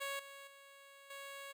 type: tone with level steps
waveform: 10% pulse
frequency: 554.4 Hz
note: C#5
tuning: in tune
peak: -31 / -43 / -49 / -39 dBFS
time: 0-1.53 s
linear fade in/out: 20 ms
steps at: 0.19 / 0.47 / 1.1 s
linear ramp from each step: 5 ms
effects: none